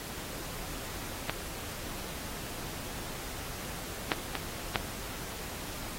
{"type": "clicks", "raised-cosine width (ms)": 0.3, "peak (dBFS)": [-13, -9, -15, -10], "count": 4, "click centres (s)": [1.296, 4.118, 4.353, 4.758], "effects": ["pink hiss -41 dBFS RMS until 5.98 s", "AAC 48 kbps"]}